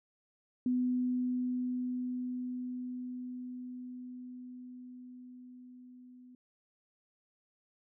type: tone with level ramp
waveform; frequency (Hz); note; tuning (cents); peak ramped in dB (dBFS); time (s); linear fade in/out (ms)
sine; 250; B3; +21; -27 to -52; 0.66-6.35; 2
effects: none